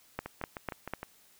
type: two click trains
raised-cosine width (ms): 0.5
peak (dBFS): -18 / -23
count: 4 / 6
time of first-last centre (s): 0.19-0.936 / 0.26-1.03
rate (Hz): 4.02 / 6.49
effects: white hiss -62 dBFS RMS until 1.39 s